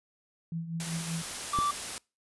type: tone with tremolo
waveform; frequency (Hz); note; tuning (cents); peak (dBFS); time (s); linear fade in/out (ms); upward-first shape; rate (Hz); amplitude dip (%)
sine; 165.6; E3; +8; -30; 0.52-1.22; 2; triangle; 5.2; 70
type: noise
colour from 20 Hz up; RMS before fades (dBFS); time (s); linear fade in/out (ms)
white; -37; 0.8-1.98; 0
type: tone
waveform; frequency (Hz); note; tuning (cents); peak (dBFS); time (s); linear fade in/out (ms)
triangle; 1167; D6; -11; -24; 1.53-1.71; 5
type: click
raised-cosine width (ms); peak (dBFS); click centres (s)
3; -20; 1.588
effects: noise-tail reverb RT60 0.3 s tail -26 dB re dry + resampled to 24000 Hz